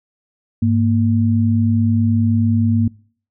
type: tone pair together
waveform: sine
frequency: 102.2 / 231.6 Hz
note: G#2 / A#3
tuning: -27 / -11 cents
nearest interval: octave + major second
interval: 1416 cents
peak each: -15 dBFS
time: 0.62-2.88 s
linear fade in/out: 5 ms
effects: noise-tail reverb RT60 0.5 s tail -25 dB re dry